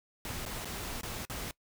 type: noise with dropouts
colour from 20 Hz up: pink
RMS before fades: -39 dBFS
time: 0.25-1.51 s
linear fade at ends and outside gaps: 1 ms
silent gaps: 0.453-0.461 / 0.647-0.654 / 1.011-1.032 / 1.252-1.298 s
effects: noise-tail reverb RT60 0.1 s tail -22 dB re dry